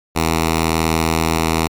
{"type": "tone with notch filter", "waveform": "5% pulse", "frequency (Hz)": 81, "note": "E2", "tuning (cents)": -30, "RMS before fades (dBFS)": -17, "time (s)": [0.15, 1.68], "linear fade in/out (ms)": 20, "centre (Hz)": 560, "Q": 1.8, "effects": ["MP3 96 kbps"]}